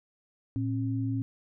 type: tone pair together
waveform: sine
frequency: 113.3 / 270 Hz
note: A#2 / C#4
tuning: -49 / -45 cents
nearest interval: octave + minor third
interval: 1504 cents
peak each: -29 / -31 dBFS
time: 0.56-1.22 s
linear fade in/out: 0 ms
effects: none